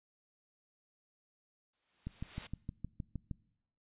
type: noise with exponential growth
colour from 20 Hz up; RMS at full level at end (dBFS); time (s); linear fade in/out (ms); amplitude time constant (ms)
white; -43; 1.73-2.47; 5; 160
type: click train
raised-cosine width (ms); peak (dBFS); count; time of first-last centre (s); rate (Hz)
5; -27; 9; 2.07-3.312; 6.44
effects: noise-tail reverb RT60 0.8 s tail -23 dB re dry + resampled to 8000 Hz